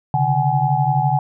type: tone cluster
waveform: sine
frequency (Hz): 134.2 / 146.1 / 757 / 842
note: C3 / D3 / F#5 / G#5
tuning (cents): +44 / -9 / +39 / +24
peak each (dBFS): -20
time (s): 0.14-1.19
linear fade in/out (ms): 2
effects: none